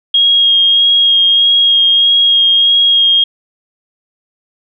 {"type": "tone with vibrato", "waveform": "sine", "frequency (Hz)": 3263, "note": "G#7", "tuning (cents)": -31, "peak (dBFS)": -6, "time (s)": [0.14, 3.24], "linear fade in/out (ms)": 5, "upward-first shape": "sine", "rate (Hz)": 1.6, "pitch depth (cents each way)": 13, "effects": []}